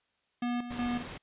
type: tone with tremolo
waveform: square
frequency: 242.1 Hz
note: B3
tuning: 34 cents flat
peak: -30 dBFS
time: 0.42-1.03 s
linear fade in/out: 5 ms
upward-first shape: square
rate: 2.7 Hz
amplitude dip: 65%
type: noise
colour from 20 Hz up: pink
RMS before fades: -42 dBFS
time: 0.7-1.18 s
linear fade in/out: 10 ms
effects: white hiss -75 dBFS RMS until 1.22 s + resampled to 8000 Hz